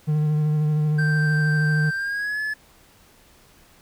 triangle tone with vibrato, 151.9 Hz, D#3, 41 cents flat, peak -16 dBFS, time 0.07-1.91 s, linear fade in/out 20 ms, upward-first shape sine, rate 13 Hz, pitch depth 20 cents each way
triangle tone with pitch glide, 1568 to 1719.8 Hz, G6 to A6, 0 to -40 cents, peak -22 dBFS, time 0.98-2.54 s, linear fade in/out 10 ms, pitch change +160 cents, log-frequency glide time 1.93-2.41 s
effects pink hiss -54 dBFS RMS until 3.81 s

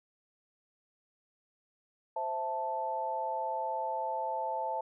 sine chord, A minor, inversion first, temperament equal, 523.3 / 659.3 / 880 Hz, C5 / E5 / A5, 0 / 0 / 0 cents, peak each -39 / -38 / -33 dBFS, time 2.16-4.81 s, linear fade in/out 5 ms, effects none

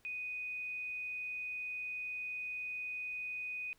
sine tone, 2489 Hz, D#7, in tune, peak -38 dBFS, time 0.05-3.73 s, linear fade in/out 0 ms, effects pink hiss -70 dBFS RMS until 3.78 s

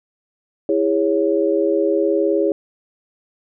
sine chord, C# minor, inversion first, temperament equal with one note detuned, 329.6 / 408.9 / 554.4 Hz, E4 / G#4 / C#5, 0 / -27 / 0 cents, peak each -19 / -18 / -20 dBFS, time 0.69-2.52 s, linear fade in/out 2 ms, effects none

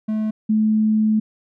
triangle / sine tone pair in turn, 216.3 / 216.3 Hz, A3 / A3, -29 / -29 cents, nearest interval unison, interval 0 cents, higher neither, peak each -17 / -14 dBFS, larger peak second, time 0.08-0.31 / 0.49-1.2 s, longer second, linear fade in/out 10 ms, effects none

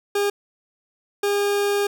40% pulse tone pair in turn, 405.9 / 405.9 Hz, G#4 / G#4, -40 / -40 cents, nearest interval unison, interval 0 cents, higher neither, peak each -18 dBFS, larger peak neither, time 0.15-0.3 / 1.23-1.87 s, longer second, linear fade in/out 5 ms, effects none

